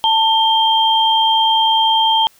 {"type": "tone pair together", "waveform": "sine", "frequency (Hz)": [891, 3175], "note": ["A5", "G7"], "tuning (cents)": [22, 21], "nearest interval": "octave + minor seventh", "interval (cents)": 2199, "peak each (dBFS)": [-13, -14], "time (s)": [0.04, 2.27], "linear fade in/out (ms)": 0, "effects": ["white hiss -51 dBFS RMS until 2.39 s"]}